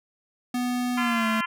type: tone with pitch glide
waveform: square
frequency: 246.9 to 221.2 Hz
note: B3 to A3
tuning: 0 to +9 cents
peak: -25 dBFS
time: 0.54-1.41 s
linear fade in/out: 5 ms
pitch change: -191 cents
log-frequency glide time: 0.97-1.28 s
type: harmonic tone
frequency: 343.7 Hz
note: F4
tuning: 28 cents flat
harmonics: 3 / 4 / 5 / 6 / 7 / 8 / 9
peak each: -29 / -31 / -33 / -35 / -36 / -37 / -38 dBFS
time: 0.97-1.46 s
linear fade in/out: 10 ms
effects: none